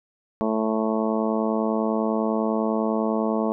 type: harmonic tone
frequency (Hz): 110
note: A2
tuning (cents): 0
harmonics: 2 / 3 / 4 / 5 / 6 / 7 / 8 / 9 / 10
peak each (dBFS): -24 / -30 / -28 / -31 / -29 / -39 / -33 / -38 / -34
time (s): 0.41-3.52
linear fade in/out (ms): 0
effects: none